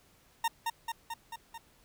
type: tone with echo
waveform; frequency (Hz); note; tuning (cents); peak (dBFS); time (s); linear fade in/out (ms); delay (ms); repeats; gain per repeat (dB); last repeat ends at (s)
40% pulse; 920; A#5; -23; -26; 0.44-0.48; 5; 220; 5; -3; 1.58
effects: pink hiss -64 dBFS RMS until 1.84 s